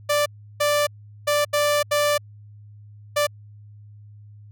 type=tone bursts at uneven times; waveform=sawtooth; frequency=587.3 Hz; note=D5; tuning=in tune; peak=-14 dBFS; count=6; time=0.09-0.26 / 0.6-0.87 / 1.27-1.45 / 1.53-1.83 / 1.91-2.18 / 3.16-3.27 s; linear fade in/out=10 ms; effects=added 104 Hz sine -42 dBFS peak until 4.51 s